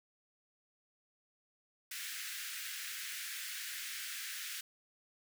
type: high-pass noise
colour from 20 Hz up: pink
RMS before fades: -43 dBFS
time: 1.91-4.61 s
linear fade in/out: 5 ms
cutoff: 1500 Hz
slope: 48 dB/octave
effects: none

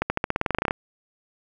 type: accelerating click train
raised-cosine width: 0.5 ms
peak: -7 dBFS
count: 15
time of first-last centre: 0.02-0.709 s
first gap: 80 ms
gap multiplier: 0.92
effects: 8-bit

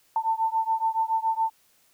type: beating tone pair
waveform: sine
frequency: 891 / 898.1 Hz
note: A5 / A5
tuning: +22 / +35 cents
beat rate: 7.1 Hz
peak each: -25 / -26 dBFS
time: 0.16-1.5 s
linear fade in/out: 2 ms
effects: white hiss -63 dBFS RMS until 1.93 s

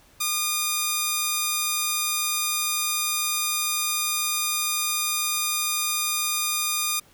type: tone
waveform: 5% pulse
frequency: 1217 Hz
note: D#6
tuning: 39 cents flat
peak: -11 dBFS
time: 0.2-7 s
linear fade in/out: 10 ms
effects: pink hiss -56 dBFS RMS until 7.13 s

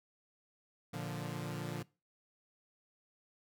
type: chord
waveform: sawtooth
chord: Bb major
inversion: none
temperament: equal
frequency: 116.54 / 146.83 / 174.61 Hz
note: Bb2 / D3 / F3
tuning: 0 / 0 / 0 cents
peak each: -40 / -38 / -39 dBFS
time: 0.93-1.83 s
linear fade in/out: 10 ms
effects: noise-tail reverb RT60 0.3 s tail -22 dB re dry

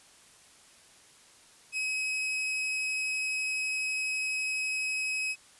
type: tone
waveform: 40% pulse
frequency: 2548 Hz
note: D#7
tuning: 41 cents sharp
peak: -28 dBFS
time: 1.72-5.36 s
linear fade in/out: 50 ms
effects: white hiss -57 dBFS RMS until 5.59 s + resampled to 24000 Hz

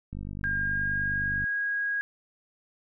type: click train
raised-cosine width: 5 ms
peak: -25 dBFS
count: 66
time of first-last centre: 0.13-1.44 s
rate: 49.6 Hz
type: tone with pitch glide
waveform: sine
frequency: 1613 to 1644 Hz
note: G6 to G#6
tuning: +49 to -18 cents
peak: -26 dBFS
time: 0.44-2.01 s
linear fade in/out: 0 ms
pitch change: +33 cents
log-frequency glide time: 0.55-1.51 s
effects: none

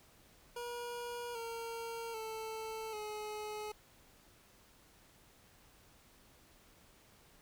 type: tone with pitch steps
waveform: 25% pulse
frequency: 479.6 / 460.3 / 441.8 / 424.1 Hz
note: A#4 / A#4 / A4 / G#4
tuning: +49 / -22 / +7 / +36 cents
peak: -37 dBFS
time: 0.56-3.72 s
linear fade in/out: 5 ms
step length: 790 ms
effects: pink hiss -64 dBFS RMS until 7.41 s

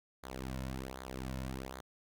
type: tone with flanger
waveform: sawtooth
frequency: 65.2 Hz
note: C2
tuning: 5 cents flat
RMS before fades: -42 dBFS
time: 0.23-1.81 s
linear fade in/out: 10 ms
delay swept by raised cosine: 0.36 to 2.56 ms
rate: 1.3 Hz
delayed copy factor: -0.8
effects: none

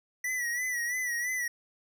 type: tone with vibrato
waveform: square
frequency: 1951 Hz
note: B6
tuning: 22 cents flat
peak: -30 dBFS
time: 0.24-1.48 s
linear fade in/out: 5 ms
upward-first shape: sine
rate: 3 Hz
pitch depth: 67 cents each way
effects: none

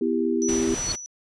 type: chord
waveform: sine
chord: E minor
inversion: second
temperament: just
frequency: 247.2 / 329.6 / 395.6 Hz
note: B3 / E4 / G4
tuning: +2 / 0 / +16 cents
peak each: -25 dBFS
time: 0.01-0.75 s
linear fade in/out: 5 ms
type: tone with tremolo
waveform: sine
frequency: 5920 Hz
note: F#8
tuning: in tune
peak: -26 dBFS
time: 0.42-1.06 s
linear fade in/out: 0 ms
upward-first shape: sine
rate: 2.9 Hz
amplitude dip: 65%
type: noise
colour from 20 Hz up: pink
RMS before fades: -33 dBFS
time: 0.48-0.96 s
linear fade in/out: 10 ms
type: tone with exponential growth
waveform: sine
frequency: 4375 Hz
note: C#8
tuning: 24 cents flat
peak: -22 dBFS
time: 0.77-0.92 s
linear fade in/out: 1 ms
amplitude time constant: 32 ms
effects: resampled to 22050 Hz

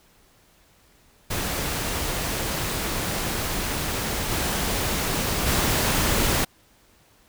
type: noise with level steps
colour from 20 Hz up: pink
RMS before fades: -27 / -25 / -22 dBFS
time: 1.3-6.45 s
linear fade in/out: 10 ms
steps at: 4.3 / 5.46 s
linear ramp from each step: 20 ms
effects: pink hiss -58 dBFS RMS until 7.28 s

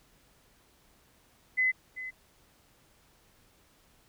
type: tone with echo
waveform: sine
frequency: 2026 Hz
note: B6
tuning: 44 cents sharp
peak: -23 dBFS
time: 1.57-1.72 s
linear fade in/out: 20 ms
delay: 390 ms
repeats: 1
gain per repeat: -13 dB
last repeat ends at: 2.11 s
effects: pink hiss -64 dBFS RMS until 4.08 s

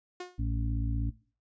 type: tone with exponential decay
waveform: sawtooth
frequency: 360 Hz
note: F#4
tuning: 47 cents flat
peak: -31 dBFS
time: 0.2-0.42 s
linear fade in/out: 5 ms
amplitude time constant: 46 ms
type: harmonic tone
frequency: 56.4 Hz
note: A1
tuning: 44 cents sharp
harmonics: 1 / 2 / 4 / 5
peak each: -30 / -33 / -41 / -39 dBFS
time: 0.38-1.11 s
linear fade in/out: 20 ms
effects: noise-tail reverb RT60 0.4 s tail -19 dB re dry + resampled to 16000 Hz

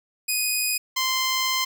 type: tone pair in turn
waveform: 10% pulse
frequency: 2489 / 1041.4 Hz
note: D#7 / C6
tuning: 0 / -8 cents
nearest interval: octave + minor third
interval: 1508 cents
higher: first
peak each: -13 dBFS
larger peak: neither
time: 0.28-0.78 / 0.96-1.65 s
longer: second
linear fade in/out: 10 ms
effects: none

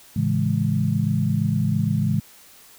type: chord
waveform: sine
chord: A major seventh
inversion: none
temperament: equal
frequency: 110 / 138.59 / 164.81 / 207.7 Hz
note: A2 / C#3 / E3 / G#3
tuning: 0 / 0 / 0 / 0 cents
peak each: -24 dBFS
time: 0.16-2.2 s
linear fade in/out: 5 ms
effects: white hiss -49 dBFS RMS until 2.78 s

